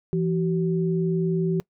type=tone pair together; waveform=sine; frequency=168.16 / 379.7 Hz; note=E3 / F#4; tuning=+35 / +45 cents; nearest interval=octave + major second; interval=1410 cents; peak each=-22 / -25 dBFS; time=0.13-1.6 s; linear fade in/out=0 ms; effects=noise-tail reverb RT60 0.1 s tail -23 dB re dry